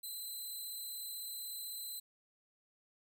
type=tone; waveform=5% pulse; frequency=4041 Hz; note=B7; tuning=39 cents sharp; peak=-35 dBFS; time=0.03-2 s; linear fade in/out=10 ms; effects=none